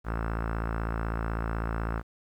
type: tone with low-pass filter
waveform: sawtooth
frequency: 56 Hz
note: A1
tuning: 31 cents sharp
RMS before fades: -31 dBFS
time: 0.04-2.03 s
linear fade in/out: 50 ms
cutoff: 1400 Hz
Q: 3.2
effects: 10-bit